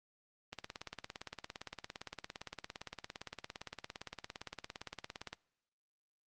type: click train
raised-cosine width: 0.2 ms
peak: -25 dBFS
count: 85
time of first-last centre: 0.53-5.33 s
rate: 17.5 Hz
effects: noise-tail reverb RT60 0.8 s tail -23 dB re dry + Opus 32 kbps

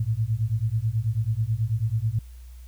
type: beating tone pair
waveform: sine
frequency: 106.9 / 116.1 Hz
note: A2 / A#2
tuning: -49 / -7 cents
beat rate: 9.2 Hz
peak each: -25 dBFS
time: 0-2.19 s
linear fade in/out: 5 ms
effects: added 61 Hz sine -40 dBFS peak until 2.67 s + white hiss -59 dBFS RMS until 2.67 s

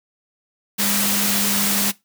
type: tone in noise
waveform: sine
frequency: 201.9 Hz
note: G#3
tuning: 49 cents flat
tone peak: -25 dBFS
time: 0.78-1.92 s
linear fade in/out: 20 ms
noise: white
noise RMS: -20 dBFS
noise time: 0.78-1.92 s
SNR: -8 dB
effects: noise-tail reverb RT60 0.2 s tail -20 dB re dry + high-pass 100 Hz 12 dB/octave

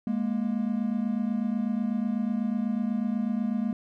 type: tone pair together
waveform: triangle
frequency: 207.7 / 235.8 Hz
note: G#3 / A#3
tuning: 0 / +20 cents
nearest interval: major second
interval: 220 cents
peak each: -26 dBFS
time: 0.07-3.73 s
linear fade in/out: 2 ms
effects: none

